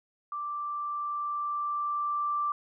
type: tone with level ramp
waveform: sine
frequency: 1174.7 Hz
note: D6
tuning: in tune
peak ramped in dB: -32 to -26 dBFS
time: 0.32-2.52 s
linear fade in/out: 2 ms
effects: none